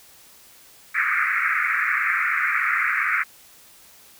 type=band-pass noise; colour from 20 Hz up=white; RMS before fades=-22 dBFS; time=0.94-3.24 s; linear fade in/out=20 ms; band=1200 to 2300 Hz; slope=96 dB/octave; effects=white hiss -50 dBFS RMS until 4.19 s